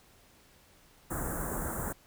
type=band-stop noise; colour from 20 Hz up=pink; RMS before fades=-35 dBFS; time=1.1-1.93 s; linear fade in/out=10 ms; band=1700 to 7300 Hz; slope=48 dB/octave; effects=pink hiss -61 dBFS RMS until 2.06 s